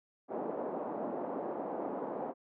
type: band-pass noise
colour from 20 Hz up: white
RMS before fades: -38 dBFS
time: 0.28-2.34 s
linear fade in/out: 50 ms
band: 220 to 770 Hz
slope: 24 dB/octave
effects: none